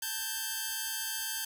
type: tone cluster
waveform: 5% pulse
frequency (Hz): 886 / 1554 / 1614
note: A5 / G6 / G#6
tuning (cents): +12 / -16 / -50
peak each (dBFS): -29 / -25 / -27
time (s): 0.02-1.45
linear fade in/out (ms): 5
effects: none